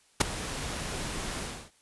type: noise with ADSR envelope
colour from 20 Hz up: pink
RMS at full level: -17 dBFS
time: 0.2-1.71 s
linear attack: 13 ms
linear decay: 7 ms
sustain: -18 dB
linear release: 300 ms
effects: white hiss -64 dBFS RMS until 1.81 s + resampled to 24000 Hz